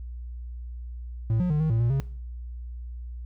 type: tone with pitch steps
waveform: triangle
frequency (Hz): 112.4 / 179.6 / 150.6 / 157.2 / 113.4 / 118 / 136.1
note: A2 / F3 / D3 / D#3 / A#2 / A#2 / C#3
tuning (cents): +37 / +49 / +44 / +18 / -47 / +22 / -31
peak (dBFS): -19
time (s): 1.3-2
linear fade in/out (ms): 0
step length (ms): 100
effects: noise-tail reverb RT60 0.5 s tail -19 dB re dry + added 60 Hz sine -34 dBFS peak until 3.25 s